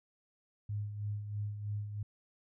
sine tone with tremolo, 103.83 Hz, G#2, in tune, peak -33 dBFS, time 0.69-2.03 s, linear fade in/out 5 ms, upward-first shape sine, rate 3.1 Hz, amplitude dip 55%, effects none

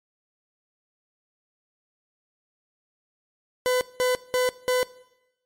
40% pulse tone bursts, 503 Hz, B4, 32 cents sharp, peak -19 dBFS, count 4, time 3.66-4.83 s, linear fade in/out 0 ms, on 150 ms, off 190 ms, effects noise-tail reverb RT60 0.9 s tail -20 dB re dry + MP3 64 kbps

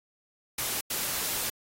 white noise bursts at uneven times, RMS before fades -31 dBFS, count 2, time 0.58-0.81 / 0.9-1.5 s, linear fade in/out 5 ms, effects AAC 48 kbps

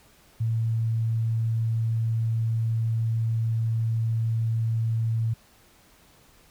sine tone, 113.3 Hz, A#2, 49 cents flat, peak -22 dBFS, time 0.4-5.34 s, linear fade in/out 10 ms, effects pink hiss -57 dBFS RMS until 6.5 s

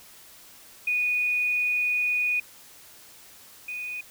sine tone pair in turn, 2469 / 2478 Hz, D#7 / D#7, -14 / -8 cents, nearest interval unison, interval 6 cents, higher second, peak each -22 / -31 dBFS, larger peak first, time 0.87-2.4 / 3.68-4.01 s, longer first, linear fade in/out 5 ms, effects white hiss -50 dBFS RMS until 4.1 s

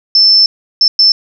sine tone bursts at uneven times, 5300 Hz, E8, 9 cents sharp, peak -4 dBFS, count 3, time 0.15-0.46 / 0.81-0.88 / 0.99-1.12 s, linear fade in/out 2 ms, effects none

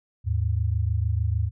sine tone pair together, 79.56 / 106.2 Hz, D#2 / G#2, +39 / +39 cents, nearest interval perfect fourth, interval 500 cents, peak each -24 dBFS, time 0.24-1.51 s, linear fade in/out 50 ms, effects none

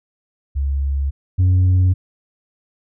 sine tone pair in turn, 69.3 / 91.85 Hz, C#2 / F#2, 0 / -12 cents, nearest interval perfect fourth, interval 488 cents, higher second, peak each -16 / -8 dBFS, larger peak second, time 0.55-1.11 / 1.38-1.94 s, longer neither, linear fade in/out 20 ms, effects tanh soft clip ceiling -10 dBFS

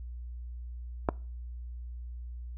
clicks, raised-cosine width 1 ms, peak -11 / -20 dBFS, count 2, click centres 1.088 / 1.091 s, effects noise-tail reverb RT60 0.4 s tail -24 dB re dry + added 60 Hz sine -38 dBFS peak until 2.57 s

